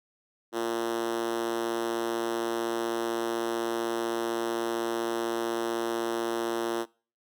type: tone with high-pass filter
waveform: 5% pulse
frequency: 115.8 Hz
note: A#2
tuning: 11 cents flat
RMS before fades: -30 dBFS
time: 0.52-6.86 s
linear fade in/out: 50 ms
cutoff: 320 Hz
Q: 3.9
effects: noise-tail reverb RT60 0.4 s tail -23 dB re dry